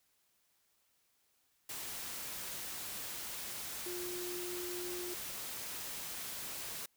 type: tone in noise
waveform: sine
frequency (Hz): 355.7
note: F4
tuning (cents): +32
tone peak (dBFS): -41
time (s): 3.86-5.14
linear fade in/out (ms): 5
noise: white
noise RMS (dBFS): -43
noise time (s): 1.69-6.86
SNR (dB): -1
effects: white hiss -75 dBFS RMS until 6.96 s